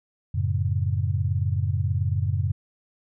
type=chord; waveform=sine; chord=F# minor; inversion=none; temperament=equal with one note detuned; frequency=91.54 / 110 / 138.59 Hz; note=F#2 / A2 / C#3; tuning=-18 / 0 / 0 cents; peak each=-24 / -26 / -28 dBFS; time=0.34-2.52 s; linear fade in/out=10 ms; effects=none